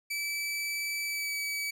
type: tone with pitch glide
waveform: sawtooth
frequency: 2309 to 2285 Hz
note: D7 to D7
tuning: -30 to -48 cents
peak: -28 dBFS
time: 0.1-1.71 s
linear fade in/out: 10 ms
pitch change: -18 cents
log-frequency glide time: 1.05-1.37 s
effects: none